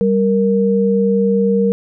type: tone pair together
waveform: sine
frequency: 196 / 466.2 Hz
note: G3 / A#4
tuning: 0 / 0 cents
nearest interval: octave + minor third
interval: 1500 cents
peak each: -14 dBFS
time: 0.01-1.72 s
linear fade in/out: 0 ms
effects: none